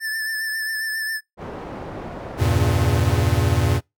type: tone with vibrato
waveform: square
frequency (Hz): 1760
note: A6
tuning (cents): 0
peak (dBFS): -24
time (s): 0-1.21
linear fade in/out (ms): 50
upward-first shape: triangle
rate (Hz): 7.4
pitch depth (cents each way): 36
type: low-pass noise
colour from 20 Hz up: white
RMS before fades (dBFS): -33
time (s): 1.37-3.27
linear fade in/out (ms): 50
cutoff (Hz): 680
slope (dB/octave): 12
type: chord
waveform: square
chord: E diminished seventh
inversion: none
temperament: equal with one note detuned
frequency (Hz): 82.41 / 98 / 117.76 / 138.59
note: E2 / G2 / Bb2 / Db3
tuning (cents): 0 / 0 / +18 / 0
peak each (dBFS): -22 / -22 / -22 / -27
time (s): 2.37-3.81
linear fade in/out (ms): 50
effects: noise-tail reverb RT60 0.2 s tail -26 dB re dry